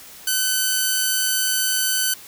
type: tone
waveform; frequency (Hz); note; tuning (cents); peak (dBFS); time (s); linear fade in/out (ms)
5% pulse; 1516; F#6; +42; -7; 0.27-2.14; 5
effects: white hiss -42 dBFS RMS until 2.27 s